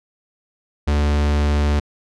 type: tone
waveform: 45% pulse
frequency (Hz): 73.42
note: D2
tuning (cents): 0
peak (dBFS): -15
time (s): 0.87-1.8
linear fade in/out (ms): 10
effects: low-pass 6000 Hz 12 dB/octave